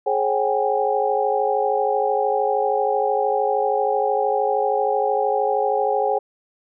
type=tone cluster; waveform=sine; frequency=421.9 / 542 / 765 / 818 Hz; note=G#4 / C#5 / G5 / G#5; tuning=+27 / -39 / -42 / -26 cents; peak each=-23 dBFS; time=0.06-6.19 s; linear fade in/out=10 ms; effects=none